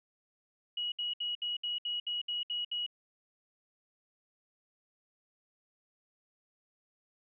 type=tone bursts; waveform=sine; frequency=2910 Hz; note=F#7; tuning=29 cents flat; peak=-32 dBFS; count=10; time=0.77-2.864 s; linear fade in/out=5 ms; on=150 ms; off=66 ms; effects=none